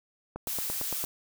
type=click train; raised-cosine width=1 ms; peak=-22 dBFS; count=7; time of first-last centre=0.36-1.04 s; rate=8.82 Hz
type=noise; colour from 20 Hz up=blue; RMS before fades=-33 dBFS; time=0.47-1.05 s; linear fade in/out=2 ms
effects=none